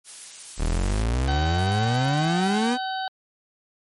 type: noise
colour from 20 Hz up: blue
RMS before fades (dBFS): -37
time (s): 0.04-1.05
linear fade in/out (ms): 50
type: exponential sweep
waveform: 35% pulse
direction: up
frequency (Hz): 36.92 to 254.4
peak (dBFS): -19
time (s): 0.57-2.78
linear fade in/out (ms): 50
type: harmonic tone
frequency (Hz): 761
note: F#5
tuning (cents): +48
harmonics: 1 / 2 / 4 / 5 / 6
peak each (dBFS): -27 / -33 / -39 / -37 / -40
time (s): 1.28-3.08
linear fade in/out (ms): 2
effects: MP3 48 kbps